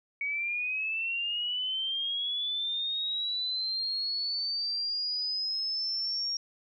sine linear sweep, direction up, 2243 to 5588 Hz, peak -29 dBFS, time 0.21-6.37 s, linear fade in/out 2 ms, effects none

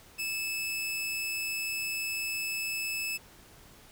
sawtooth tone, 2614 Hz, E7, 15 cents flat, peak -28 dBFS, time 0.18-3.18 s, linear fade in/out 20 ms, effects pink hiss -55 dBFS RMS until 3.91 s

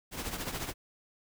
pink noise with tremolo, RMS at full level -34 dBFS, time 0.11-0.74 s, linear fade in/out 50 ms, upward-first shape triangle, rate 14 Hz, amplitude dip 70%, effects none

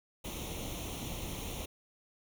pink noise with comb filter, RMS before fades -40 dBFS, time 0.24-1.66 s, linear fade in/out 10 ms, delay 0.31 ms, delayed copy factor +0.75, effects none

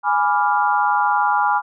sine chord, G# diminished seventh, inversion none, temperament equal, 830.6 / 987.8 / 1174.7 / 1396.9 Hz, G#5 / B5 / D6 / F6, 0 / 0 / 0 / 0 cents, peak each -18 / -20 / -23 / -22 dBFS, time 0.03-1.62 s, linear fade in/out 50 ms, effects none

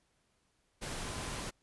sine tone in noise, 1023 Hz, C6, 39 cents flat, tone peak -51 dBFS, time 1.04-1.44 s, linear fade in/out 20 ms, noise pink, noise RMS -40 dBFS, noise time 0.81-1.51 s, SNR -14 dB, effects pink hiss -75 dBFS RMS until 1.62 s + resampled to 24000 Hz

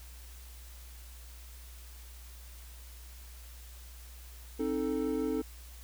triangle chord, A diminished, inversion first, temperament equal with one note detuned, 265.1 / 311.1 / 440 Hz, C4 / Eb4 / A4, +23 / 0 / 0 cents, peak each -32 dBFS, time 4.59-5.42 s, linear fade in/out 10 ms, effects added 60 Hz sine -47 dBFS peak until 5.83 s + white hiss -55 dBFS RMS until 5.83 s

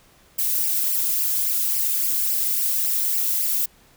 violet noise with flanger, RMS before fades -22 dBFS, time 0.38-3.66 s, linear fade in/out 10 ms, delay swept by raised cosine 0.38 to 1.98 ms, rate 3.6 Hz, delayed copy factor +0.9, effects pink hiss -55 dBFS RMS until 3.96 s

